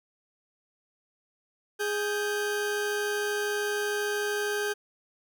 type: tone pair together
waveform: 40% pulse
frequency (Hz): 414.5 / 1565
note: G#4 / G6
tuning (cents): -3 / -3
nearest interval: octave + major seventh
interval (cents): 2300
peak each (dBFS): -28 / -31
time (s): 1.79-4.74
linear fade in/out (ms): 20
effects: none